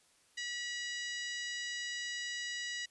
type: harmonic tone with a mistuned harmonic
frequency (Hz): 969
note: B5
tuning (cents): -33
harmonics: 2 / 3 / 4 / 5 / 6 / 7 / 8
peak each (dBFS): -40 / -44 / -46 / -48 / -50 / -51 / -52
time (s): 0.37-2.86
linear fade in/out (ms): 10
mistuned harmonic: 5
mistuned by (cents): +17
effects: white hiss -68 dBFS RMS until 2.9 s + resampled to 24000 Hz